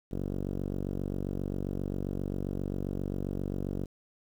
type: tone with low-pass filter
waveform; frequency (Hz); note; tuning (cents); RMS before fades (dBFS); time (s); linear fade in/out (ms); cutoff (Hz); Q
5% pulse; 47.51; F#1; +47; -34; 0.11-3.86; 10; 360; 0.67
effects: 9-bit